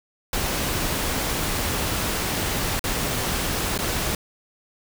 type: noise with dropouts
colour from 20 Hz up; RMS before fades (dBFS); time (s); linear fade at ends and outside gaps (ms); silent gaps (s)
pink; -25; 0.33-4.15; 2; 2.794-2.84 / 3.778-3.788
effects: none